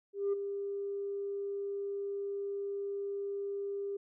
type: tone with ADSR envelope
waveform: sine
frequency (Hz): 400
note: G4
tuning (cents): +35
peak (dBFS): -25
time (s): 0.13-3.97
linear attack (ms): 200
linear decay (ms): 12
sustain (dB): -9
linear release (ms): 7
effects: tanh soft clip ceiling -26 dBFS